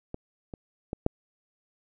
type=clicks; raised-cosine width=2 ms; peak=-21 / -25 / -18 / -9 dBFS; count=4; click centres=0.144 / 0.538 / 0.931 / 1.064 s; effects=none